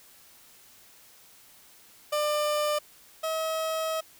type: tone pair in turn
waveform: 30% pulse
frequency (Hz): 597 / 639.8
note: D5 / D#5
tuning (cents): +28 / +48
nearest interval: minor second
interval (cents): 120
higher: second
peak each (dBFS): -22 / -25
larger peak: first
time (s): 2.12-2.79 / 3.23-4.01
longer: second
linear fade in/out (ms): 10
effects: white hiss -55 dBFS RMS until 4.19 s